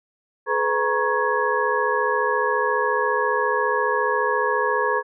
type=tone cluster; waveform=sine; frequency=426.5 / 501 / 944 / 1098 / 1674 Hz; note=G#4 / B4 / A#5 / C#6 / G#6; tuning=+46 / +25 / +22 / -17 / +13 cents; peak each=-25 dBFS; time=0.46-5.03 s; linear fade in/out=50 ms; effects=none